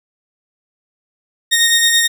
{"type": "tone pair together", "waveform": "25% pulse", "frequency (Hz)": [1854, 3699], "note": ["A#6", "A#7"], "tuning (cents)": [-10, -14], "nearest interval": "octave", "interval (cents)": 1196, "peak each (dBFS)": -10, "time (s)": [1.51, 2.08], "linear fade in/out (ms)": 20, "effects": []}